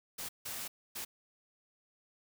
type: noise bursts at uneven times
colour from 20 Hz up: white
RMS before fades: -41 dBFS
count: 3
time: 0.18-0.29 / 0.45-0.68 / 0.95-1.05 s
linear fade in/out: 10 ms
effects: none